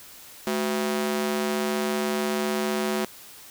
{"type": "ring-modulated tone", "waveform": "sawtooth", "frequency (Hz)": 293.7, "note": "D4", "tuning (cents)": 0, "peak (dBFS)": -17, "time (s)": [0.47, 3.05], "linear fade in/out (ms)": 2, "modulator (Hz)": 79.5, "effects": ["white hiss -46 dBFS RMS until 3.5 s"]}